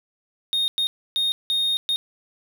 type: tone bursts at uneven times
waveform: triangle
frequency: 3700 Hz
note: A#7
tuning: 14 cents flat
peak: -18 dBFS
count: 5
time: 0.53-0.68 / 0.78-0.87 / 1.16-1.32 / 1.5-1.77 / 1.89-1.96 s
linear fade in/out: 0 ms
effects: 8-bit